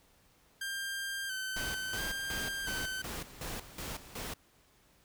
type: tone with vibrato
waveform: sawtooth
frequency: 1563 Hz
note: G6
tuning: 6 cents flat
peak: -32 dBFS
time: 0.61-3.02 s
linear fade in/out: 5 ms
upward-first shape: square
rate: 0.73 Hz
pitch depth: 33 cents each way
type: noise with tremolo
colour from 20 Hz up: pink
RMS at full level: -40 dBFS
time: 1.56-4.34 s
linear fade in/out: 5 ms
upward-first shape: square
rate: 2.7 Hz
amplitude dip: 75%
effects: pink hiss -66 dBFS RMS until 5.04 s